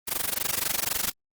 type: noise with amplitude modulation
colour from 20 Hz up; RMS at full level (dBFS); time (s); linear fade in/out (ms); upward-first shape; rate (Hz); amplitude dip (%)
white; -24; 0.07-1.12; 20; sine; 23.9; 90
effects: Opus 24 kbps